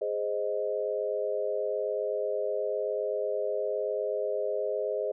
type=chord; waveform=sine; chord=Ab major; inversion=none; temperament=equal; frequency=415.3 / 523.3 / 622.3 Hz; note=Ab4 / C5 / Eb5; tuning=0 / 0 / 0 cents; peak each=-32 dBFS; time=0.01-5.12 s; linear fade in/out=10 ms; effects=none